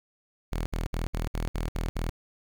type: tone bursts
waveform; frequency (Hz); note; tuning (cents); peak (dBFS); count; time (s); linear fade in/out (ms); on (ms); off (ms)
sawtooth; 40.64; E1; -24; -24; 8; 0.52-2.095; 0; 140; 65
effects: 10-bit